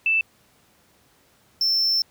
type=tone pair in turn; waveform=sine / triangle; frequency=2646 / 5353 Hz; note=E7 / E8; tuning=+6 / +26 cents; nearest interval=octave; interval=1220 cents; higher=second; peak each=-17 dBFS; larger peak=neither; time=0.06-0.21 / 1.61-2.02 s; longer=second; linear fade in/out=2 ms; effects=pink hiss -59 dBFS RMS until 2.1 s + high-pass 80 Hz 12 dB/octave